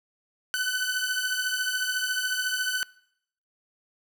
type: beating tone pair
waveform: sawtooth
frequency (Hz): 1500 / 1514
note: F#6 / F#6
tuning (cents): +23 / +39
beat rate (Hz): 14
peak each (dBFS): -24 / -26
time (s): 0.54-2.83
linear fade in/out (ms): 0
effects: noise-tail reverb RT60 0.7 s tail -23 dB re dry